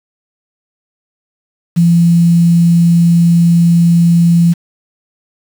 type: tone with quantisation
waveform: sine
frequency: 170 Hz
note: F3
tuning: 46 cents flat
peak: -5 dBFS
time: 1.76-4.54 s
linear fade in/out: 20 ms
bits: 5
effects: none

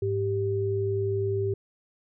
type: tone pair together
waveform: sine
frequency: 103.83 / 392 Hz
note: G#2 / G4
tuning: 0 / 0 cents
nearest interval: octave + major seventh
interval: 2300 cents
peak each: -28 / -26 dBFS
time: 0.02-1.54 s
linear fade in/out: 5 ms
effects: none

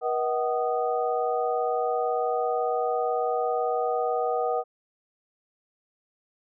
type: tone cluster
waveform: sine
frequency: 480.9 / 635 / 753 / 1236 Hz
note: B4 / D#5 / F#5 / D#6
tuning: -46 / +35 / +30 / -12 cents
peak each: -27 / -31 / -27 / -34 dBFS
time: 0.01-4.64 s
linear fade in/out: 50 ms
effects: none

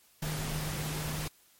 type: tone in noise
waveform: sine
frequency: 153 Hz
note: D#3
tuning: 29 cents flat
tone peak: -35 dBFS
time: 0.22-1.28 s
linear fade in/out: 5 ms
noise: pink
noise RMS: -37 dBFS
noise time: 0.22-1.28 s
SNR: -1 dB
effects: white hiss -63 dBFS RMS until 1.59 s + MP3 64 kbps

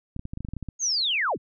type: clicks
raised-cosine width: 5 ms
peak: -21 dBFS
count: 12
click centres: 0.164 / 0.194 / 0.254 / 0.335 / 0.374 / 0.406 / 0.449 / 0.487 / 0.536 / 0.567 / 0.627 / 0.687 s
type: linear sweep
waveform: sine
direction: down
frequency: 6690 to 38.89 Hz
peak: -22 dBFS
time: 0.79-1.38 s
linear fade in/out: 50 ms
effects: none

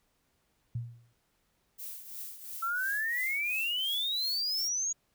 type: tone with exponential decay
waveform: sine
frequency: 118.1 Hz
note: A#2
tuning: 23 cents sharp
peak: -29 dBFS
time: 0.75-1.13 s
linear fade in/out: 5 ms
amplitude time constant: 81 ms
type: noise with tremolo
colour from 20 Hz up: violet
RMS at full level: -40 dBFS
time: 1.78-4.69 s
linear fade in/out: 20 ms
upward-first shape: triangle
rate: 2.9 Hz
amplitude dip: 70%
type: exponential sweep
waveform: sine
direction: up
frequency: 1322 to 6760 Hz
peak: -29 dBFS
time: 2.62-4.93 s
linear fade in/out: 10 ms
effects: pink hiss -74 dBFS RMS until 5.14 s

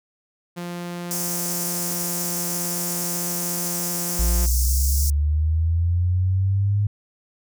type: tone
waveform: sawtooth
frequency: 174.61 Hz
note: F3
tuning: in tune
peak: -25 dBFS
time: 0.56-4.47 s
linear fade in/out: 20 ms
type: high-pass noise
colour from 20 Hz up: pink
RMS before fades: -27 dBFS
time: 1.11-5.1 s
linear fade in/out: 0 ms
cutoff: 5300 Hz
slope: 48 dB/octave
type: linear sweep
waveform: sine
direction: up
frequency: 55.2 to 103.83 Hz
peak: -17 dBFS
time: 4.19-6.87 s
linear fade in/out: 5 ms
effects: none

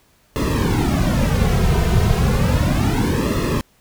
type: noise with flanger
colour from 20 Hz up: brown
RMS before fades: -17 dBFS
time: 0.36-3.61 s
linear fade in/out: 0 ms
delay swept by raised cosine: 1.3 to 3.6 ms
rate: 0.33 Hz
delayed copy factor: -1
effects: pink hiss -57 dBFS RMS until 3.8 s

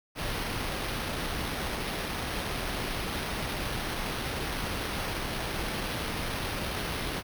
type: noise with sample-and-hold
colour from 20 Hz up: pink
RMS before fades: -33 dBFS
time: 0.15-7.23 s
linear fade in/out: 50 ms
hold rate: 7350 Hz
effects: none

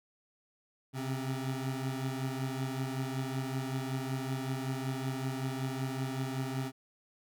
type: beating tone pair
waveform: 25% pulse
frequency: 130.81 / 136.11 Hz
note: C3 / C#3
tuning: 0 / -31 cents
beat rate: 5.3 Hz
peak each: -31 / -35 dBFS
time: 0.93-6.72 s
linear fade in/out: 50 ms
effects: none

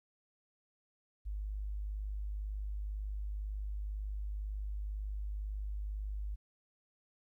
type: tone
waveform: sine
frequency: 51 Hz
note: G#1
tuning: 31 cents flat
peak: -36 dBFS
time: 1.25-6.36 s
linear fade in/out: 20 ms
effects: 13-bit

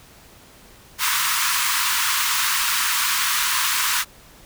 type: high-pass noise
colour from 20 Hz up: pink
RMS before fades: -21 dBFS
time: 0.98-4.05 s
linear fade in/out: 50 ms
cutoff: 950 Hz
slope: 96 dB/octave
effects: pink hiss -48 dBFS RMS until 4.45 s

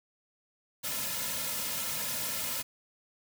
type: noise with comb filter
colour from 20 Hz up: white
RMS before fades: -34 dBFS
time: 0.83-2.63 s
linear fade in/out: 20 ms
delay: 2.6 ms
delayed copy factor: -1
effects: none

